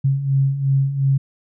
sine beating tone pair, 134.5 / 137.3 Hz, C3 / C#3, +48 / -16 cents, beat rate 2.8 Hz, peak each -22 / -16 dBFS, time 0.04-1.18 s, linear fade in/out 10 ms, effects none

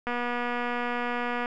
click train, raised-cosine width 0.5 ms, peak -16 dBFS, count 337, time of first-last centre 0.07-1.458 s, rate 242 Hz, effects none

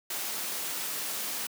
white noise, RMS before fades -34 dBFS, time 0.1-1.47 s, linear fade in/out 5 ms, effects high-pass 200 Hz 12 dB/octave

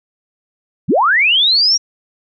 sine linear sweep, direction up, 98.8 to 5740 Hz, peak -9 dBFS, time 0.88-1.78 s, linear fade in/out 20 ms, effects none

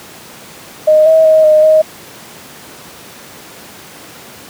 sine tone with pitch steps, 618 / 640 / 630 / 616 / 626 Hz, D#5 / D#5 / D#5 / D#5 / D#5, -12 / +49 / +21 / -17 / +10 cents, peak -4 dBFS, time 0.87-1.82 s, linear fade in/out 10 ms, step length 190 ms, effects pink hiss -34 dBFS RMS until 4.49 s + high-pass 150 Hz 12 dB/octave

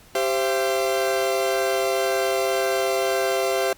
40% pulse chord, C major, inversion second, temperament equal with one note detuned, 392 / 523.3 / 676.6 Hz, G4 / C5 / E5, 0 / 0 / +45 cents, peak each -24 dBFS, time 0.15-3.73 s, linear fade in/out 2 ms, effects pink hiss -51 dBFS RMS until 3.77 s + Opus 48 kbps

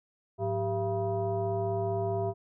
sine tone with frequency modulation, 392.8 Hz, G4, 4 cents sharp, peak -27 dBFS, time 0.38-2.34 s, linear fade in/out 50 ms, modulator 287 Hz, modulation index 1.3, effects none

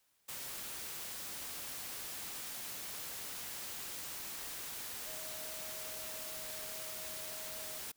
sine tone in noise, 630 Hz, D#5, 21 cents sharp, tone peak -52 dBFS, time 5.06-7.79 s, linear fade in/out 10 ms, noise white, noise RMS -44 dBFS, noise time 0.28-7.92 s, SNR -11 dB, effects white hiss -75 dBFS RMS until 7.96 s

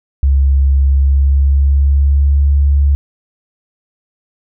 sine tone with pitch glide, 68.4 to 70.69 Hz, C#2 to C#2, -23 to +34 cents, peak -7 dBFS, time 0.23-2.95 s, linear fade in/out 0 ms, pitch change +57 cents, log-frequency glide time 0.88-2.48 s, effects none

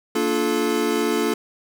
square chord, Bb major seventh, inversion none, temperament equal with one note detuned, 233.1 / 293.7 / 349.2 / 432.2 Hz, Bb3 / D4 / F4 / A4, 0 / 0 / 0 / -31 cents, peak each -27 / -26 / -26 / -24 dBFS, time 0.15-1.34 s, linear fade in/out 5 ms, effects none

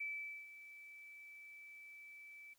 sine tone with ADSR envelope, 2312 Hz, D7, 28 cents flat, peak -39 dBFS, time 0-2.54 s, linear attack 9 ms, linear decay 460 ms, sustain -14 dB, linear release 10 ms, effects white hiss -75 dBFS RMS until 2.58 s

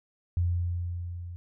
sine tone with level ramp, 87.31 Hz, F2, in tune, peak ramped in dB -22 to -37 dBFS, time 0.37-1.36 s, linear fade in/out 0 ms, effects none

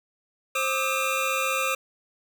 square tone cluster, 528 / 1187 / 1282 / 2415 / 2688 Hz, C5 / D6 / E6 / D7 / E7, +16 / +18 / -49 / +48 / +33 cents, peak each -31 dBFS, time 0.55-1.75 s, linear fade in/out 5 ms, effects none

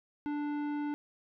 sine tone with tanh clipping, 293.7 Hz, D4, in tune, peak -34 dBFS, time 0.26-0.94 s, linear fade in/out 0 ms, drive 14 dB, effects none

